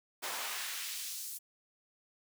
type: noise with high-pass filter sweep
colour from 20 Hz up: pink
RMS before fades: -40 dBFS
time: 0.22-1.39 s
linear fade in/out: 20 ms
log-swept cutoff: 610 to 8700 Hz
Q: 0.88
effects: none